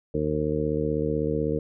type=harmonic tone; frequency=76 Hz; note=D#2; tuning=40 cents flat; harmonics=1 / 2 / 3 / 4 / 5 / 6 / 7; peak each=-34 / -30 / -33 / -30 / -35 / -27 / -34 dBFS; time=0.14-1.59 s; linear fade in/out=5 ms; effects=none